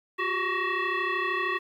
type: tone with frequency modulation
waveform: sine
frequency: 392 Hz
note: G4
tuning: in tune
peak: -25 dBFS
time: 0.18-1.59 s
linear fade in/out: 20 ms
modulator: 751 Hz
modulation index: 3
effects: 10-bit